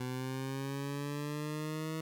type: linear sweep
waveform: 20% pulse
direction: up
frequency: 125.7 to 160 Hz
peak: -31 dBFS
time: 0-2.01 s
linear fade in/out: 5 ms
effects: none